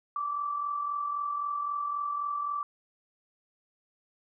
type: tone with amplitude modulation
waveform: sine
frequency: 1163 Hz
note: D6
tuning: 17 cents flat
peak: -27 dBFS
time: 0.16-2.63 s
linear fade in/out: 2 ms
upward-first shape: sine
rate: 43.8 Hz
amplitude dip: 50%
effects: none